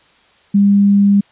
sine tone, 200.9 Hz, G3, 43 cents sharp, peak -7 dBFS, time 0.54-1.21 s, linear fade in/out 10 ms, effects white hiss -51 dBFS RMS until 1.31 s + resampled to 8000 Hz

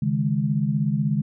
sine chord, C# suspended second, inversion none, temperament equal with one note detuned, 139.31 / 155.56 / 207.7 Hz, C#3 / D#3 / G#3, +9 / 0 / 0 cents, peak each -24 dBFS, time 0.02-1.22 s, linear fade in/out 5 ms, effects none

